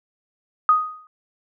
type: tone with exponential decay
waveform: sine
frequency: 1246 Hz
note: D#6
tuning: 2 cents sharp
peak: -9 dBFS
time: 0.69-1.07 s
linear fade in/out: 1 ms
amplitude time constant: 81 ms
effects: none